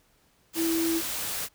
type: tone in noise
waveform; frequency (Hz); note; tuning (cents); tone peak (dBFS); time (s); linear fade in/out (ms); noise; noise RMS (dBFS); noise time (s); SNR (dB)
sine; 329.6; E4; 0; -24; 0.55-1.02; 50; white; -32; 0.53-1.49; +5
effects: pink hiss -65 dBFS RMS until 1.54 s